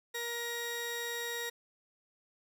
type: tone pair together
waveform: sawtooth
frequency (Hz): 472.1 / 1888.4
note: A#4 / A#6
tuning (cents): +22 / +22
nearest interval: 2 octaves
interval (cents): 2400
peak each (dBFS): -36 / -33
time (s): 0.14-1.5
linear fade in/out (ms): 10
effects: none